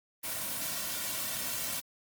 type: noise with comb filter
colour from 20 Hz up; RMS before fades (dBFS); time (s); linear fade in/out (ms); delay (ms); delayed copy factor
white; -35; 0.23-1.81; 20; 2.4; -0.6
effects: Opus 24 kbps